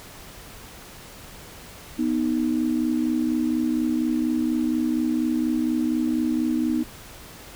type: tone pair together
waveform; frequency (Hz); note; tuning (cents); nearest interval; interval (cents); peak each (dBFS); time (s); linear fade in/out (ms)
sine; 246.9 / 311.1; B3 / D#4; 0 / 0; major third; 400; -23 / -23; 1.98-6.84; 20
effects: pink hiss -43 dBFS RMS until 7.55 s